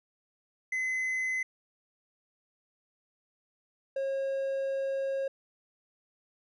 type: tone pair in turn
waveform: triangle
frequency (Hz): 2038 / 542.1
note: C7 / C#5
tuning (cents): -46 / -39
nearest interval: octave + major seventh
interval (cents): 2293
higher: first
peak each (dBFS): -27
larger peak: neither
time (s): 0.72-1.43 / 3.96-5.28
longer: second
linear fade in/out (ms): 5
effects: resampled to 24000 Hz